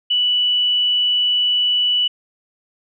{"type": "tone", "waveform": "sine", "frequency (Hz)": 2960, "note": "F#7", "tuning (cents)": 0, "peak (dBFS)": -14, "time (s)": [0.1, 2.08], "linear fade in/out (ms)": 10, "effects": []}